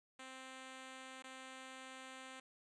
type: tone with dropouts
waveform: 5% pulse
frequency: 261.6 Hz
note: C4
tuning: in tune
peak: -39 dBFS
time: 0.19-2.4 s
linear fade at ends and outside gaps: 5 ms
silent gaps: 1.224-1.24 s
effects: resampled to 24000 Hz